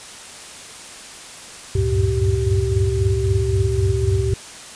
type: tone cluster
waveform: sine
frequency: 70.7 / 94.3 / 98.1 / 114.8 / 387.3 Hz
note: C#2 / F#2 / G2 / A#2 / G4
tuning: +35 / +33 / +2 / -26 / -21 cents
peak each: -22 dBFS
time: 1.75-4.34 s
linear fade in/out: 5 ms
effects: white hiss -37 dBFS RMS until 4.75 s + resampled to 22050 Hz